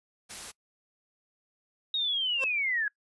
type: noise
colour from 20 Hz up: white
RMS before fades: -41 dBFS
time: 0.29-0.52 s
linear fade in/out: 20 ms
type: linear sweep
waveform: sine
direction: down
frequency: 3783 to 1632 Hz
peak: -26 dBFS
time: 1.94-2.88 s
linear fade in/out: 2 ms
type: tone with exponential growth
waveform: 25% pulse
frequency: 530 Hz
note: C5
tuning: 22 cents sharp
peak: -25 dBFS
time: 2.36-2.44 s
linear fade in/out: 1 ms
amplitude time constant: 17 ms
effects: noise-tail reverb RT60 0.1 s tail -24 dB re dry + resampled to 24000 Hz